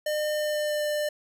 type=tone with pitch glide; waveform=square; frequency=605 to 597 Hz; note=D#5 to D5; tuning=-49 to +28 cents; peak=-26 dBFS; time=0.06-1.09 s; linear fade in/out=5 ms; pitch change=-23 cents; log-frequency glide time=0.33-0.84 s; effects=none